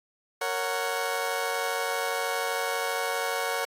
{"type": "chord", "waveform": "20% pulse", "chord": "F# major", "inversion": "first", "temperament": "just", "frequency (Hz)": [462.5, 555, 740], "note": ["A#4", "C#5", "F#5"], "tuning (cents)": [-14, 2, 0], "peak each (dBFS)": -27, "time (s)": [0.41, 3.65], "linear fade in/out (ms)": 5, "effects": ["AAC 48 kbps"]}